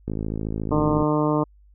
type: click train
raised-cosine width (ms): 3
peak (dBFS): -15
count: 52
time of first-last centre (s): 0.08-1.024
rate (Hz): 54
type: harmonic tone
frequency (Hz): 151.1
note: D3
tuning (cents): +50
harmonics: 1 / 2 / 3 / 4 / 5 / 6 / 7 / 8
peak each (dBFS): -25 / -22 / -26 / -27 / -35 / -30 / -29 / -34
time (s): 0.71-1.44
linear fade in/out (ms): 10
effects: added 50 Hz sine -50 dBFS peak until 1.74 s

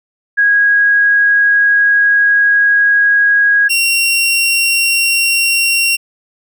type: tone pair in turn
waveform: sine / sawtooth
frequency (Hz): 1648 / 2745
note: G#6 / F7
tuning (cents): -14 / -31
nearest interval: major sixth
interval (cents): 883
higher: second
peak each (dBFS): -7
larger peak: neither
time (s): 0.37-3.69 / 3.69-5.97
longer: first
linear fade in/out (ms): 20
effects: none

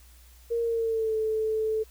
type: tone with pitch glide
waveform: sine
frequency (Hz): 466.2 to 437.5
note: A#4 to A4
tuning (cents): 0 to -10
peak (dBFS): -24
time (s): 0.5-1.84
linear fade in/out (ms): 20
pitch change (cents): -110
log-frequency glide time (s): 0.61-1.16
effects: added 60 Hz sine -51 dBFS peak until 1.9 s + white hiss -58 dBFS RMS until 1.9 s

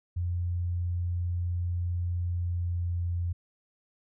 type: tone with pitch glide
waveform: sine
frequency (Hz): 87.7 to 86.94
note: F2 to F2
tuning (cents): +8 to -7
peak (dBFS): -27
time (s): 0.16-3.33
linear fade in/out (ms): 10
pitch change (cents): -15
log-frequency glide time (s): 2.23-2.99
effects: none

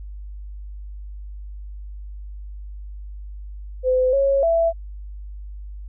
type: tone with pitch steps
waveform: sine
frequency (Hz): 511 / 550 / 665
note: C5 / C#5 / E5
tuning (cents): -41 / -14 / +15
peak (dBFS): -15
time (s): 3.83-4.73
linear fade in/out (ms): 50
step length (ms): 300
effects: added 50 Hz sine -32 dBFS peak until 5.88 s

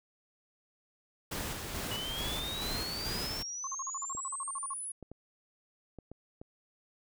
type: noise with tremolo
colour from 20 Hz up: pink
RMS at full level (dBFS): -37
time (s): 1.31-3.43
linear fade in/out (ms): 10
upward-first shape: square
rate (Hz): 2.3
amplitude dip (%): 30
type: exponential sweep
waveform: sine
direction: up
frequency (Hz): 2906 to 10430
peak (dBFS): -37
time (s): 1.91-4.92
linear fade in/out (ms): 5
type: tone bursts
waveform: sine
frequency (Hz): 1083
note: C#6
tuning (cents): -41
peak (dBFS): -36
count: 15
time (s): 3.64-4.736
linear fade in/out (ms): 2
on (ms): 32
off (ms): 44
type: clicks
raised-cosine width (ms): 2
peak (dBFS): -32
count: 6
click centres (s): 4.15 / 5.027 / 5.116 / 5.987 / 6.116 / 6.415
effects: none

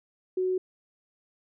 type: tone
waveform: sine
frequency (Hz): 370.5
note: F#4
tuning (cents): +2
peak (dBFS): -24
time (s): 0.37-0.58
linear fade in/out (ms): 5
effects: none

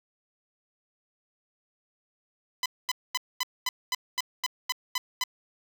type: tone bursts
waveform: 10% pulse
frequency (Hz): 1006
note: B5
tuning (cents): +32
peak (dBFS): -17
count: 11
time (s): 2.63-5.238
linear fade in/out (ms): 2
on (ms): 28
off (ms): 230
effects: none

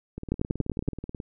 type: two click trains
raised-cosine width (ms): 3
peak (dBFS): -12 / -22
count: 7 / 20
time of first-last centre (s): 0.32-0.886 / 0.18-1.202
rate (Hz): 10.6 / 18.6
effects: none

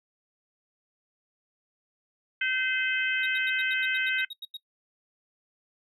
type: harmonic tone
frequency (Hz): 515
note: C5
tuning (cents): -28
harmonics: 3 / 4 / 5 / 6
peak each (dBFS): -28 / -30 / -32 / -34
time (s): 2.41-4.25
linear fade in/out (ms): 5
type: tone bursts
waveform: triangle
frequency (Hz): 3774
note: A#7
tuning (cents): +21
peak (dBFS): -34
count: 12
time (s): 3.23-4.57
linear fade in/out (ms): 5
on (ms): 31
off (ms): 88
effects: noise-tail reverb RT60 0.1 s tail -21 dB re dry

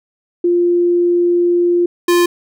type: tone pair in turn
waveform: sine / square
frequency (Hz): 349.2 / 349.2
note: F4 / F4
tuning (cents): 0 / 0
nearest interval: unison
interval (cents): 0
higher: neither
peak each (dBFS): -10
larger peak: neither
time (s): 0.44-1.86 / 2.08-2.26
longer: first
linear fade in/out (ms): 5
effects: none

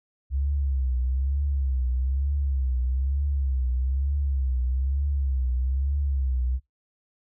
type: tone with vibrato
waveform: sine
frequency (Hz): 66.6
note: C2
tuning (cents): +31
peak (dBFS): -22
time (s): 0.3-6.6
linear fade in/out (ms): 50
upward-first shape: triangle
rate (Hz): 1.1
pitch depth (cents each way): 130
effects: noise-tail reverb RT60 0.2 s tail -24 dB re dry

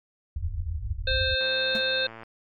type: low-pass noise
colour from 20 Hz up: white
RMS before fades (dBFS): -30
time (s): 0.36-1.35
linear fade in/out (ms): 5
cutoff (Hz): 100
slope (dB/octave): 96
type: harmonic tone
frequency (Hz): 523.3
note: C5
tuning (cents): 0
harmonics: 1 / 3 / 5 / 7 / 8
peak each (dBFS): -29 / -28 / -33 / -28 / -31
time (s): 1.07-2.07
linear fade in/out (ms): 5
type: click train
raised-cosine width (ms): 0.5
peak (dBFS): -27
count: 94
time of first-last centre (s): 1.41-2.233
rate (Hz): 113
type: tone with exponential decay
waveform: 45% pulse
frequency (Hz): 219.7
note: A3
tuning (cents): -2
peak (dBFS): -28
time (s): 1.75-1.88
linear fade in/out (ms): 0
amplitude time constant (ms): 27
effects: MP3 96 kbps

